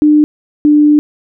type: tone pair in turn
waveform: sine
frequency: 300.2 / 297.4 Hz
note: D4 / D4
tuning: +38 / +22 cents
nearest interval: unison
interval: 16 cents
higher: first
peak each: -4 dBFS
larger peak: neither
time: 0.02-0.24 / 0.65-0.99 s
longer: second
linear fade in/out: 0 ms
effects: none